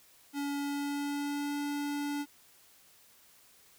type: tone with pitch glide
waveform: square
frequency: 284.2 to 288.7 Hz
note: C#4 to D4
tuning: +43 to -30 cents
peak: -33 dBFS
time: 0.33-2.26 s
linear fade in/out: 50 ms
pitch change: +27 cents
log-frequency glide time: 0.59-1.56 s
effects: white hiss -61 dBFS RMS until 3.78 s